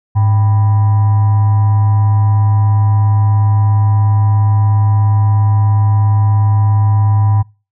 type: tone with frequency modulation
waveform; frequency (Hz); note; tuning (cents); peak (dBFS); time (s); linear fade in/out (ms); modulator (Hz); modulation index
sine; 103.83; G#2; 0; -7; 0.15-7.43; 20; 883; 0.25
effects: noise-tail reverb RT60 0.3 s tail -24 dB re dry + tanh soft clip ceiling -3 dBFS